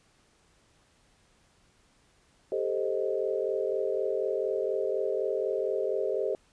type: chord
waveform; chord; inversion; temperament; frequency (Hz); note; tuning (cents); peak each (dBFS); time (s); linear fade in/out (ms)
sine; A half-diminished seventh; third; equal with one note detuned; 395.9 / 440 / 523.3 / 622.3; G4 / A4 / C5 / Eb5; +17 / 0 / 0 / 0; -31 / -32 / -32 / -34; 2.52-6.35; 2
effects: pink hiss -65 dBFS RMS until 6.52 s + resampled to 22050 Hz